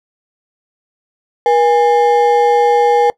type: ring-modulated tone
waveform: triangle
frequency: 650 Hz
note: E5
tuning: 24 cents flat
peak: -3 dBFS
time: 1.46-3.1 s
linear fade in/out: 0 ms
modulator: 171 Hz
effects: noise-tail reverb RT60 0.1 s tail -21 dB re dry